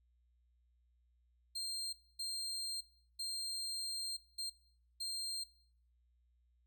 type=tone bursts at uneven times; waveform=35% pulse; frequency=4186 Hz; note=C8; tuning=in tune; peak=-37 dBFS; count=5; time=1.55-1.93 / 2.19-2.81 / 3.19-4.17 / 4.38-4.5 / 5-5.44 s; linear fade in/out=10 ms; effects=noise-tail reverb RT60 0.6 s tail -20 dB re dry + added 60 Hz sine -70 dBFS peak until 6.66 s